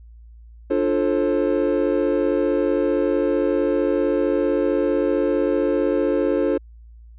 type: chord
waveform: triangle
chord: D minor seventh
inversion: none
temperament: equal with one note detuned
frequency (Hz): 293.7 / 349.2 / 440 / 533.3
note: D4 / F4 / A4 / C5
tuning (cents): 0 / 0 / 0 / +33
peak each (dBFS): -21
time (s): 0.7-6.58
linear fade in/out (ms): 10
effects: added 57 Hz sine -41 dBFS peak until 7.18 s + resampled to 8000 Hz